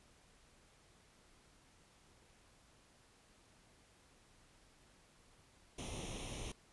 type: noise with comb filter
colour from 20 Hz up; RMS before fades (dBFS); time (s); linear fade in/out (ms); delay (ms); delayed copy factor
pink; -45; 5.78-6.52; 5; 0.32; +0.75
effects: pink hiss -67 dBFS RMS until 6.72 s + resampled to 24000 Hz